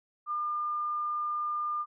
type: tone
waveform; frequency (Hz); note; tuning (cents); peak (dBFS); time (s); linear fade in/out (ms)
sine; 1204; D6; +43; -29; 0.26-1.86; 50
effects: none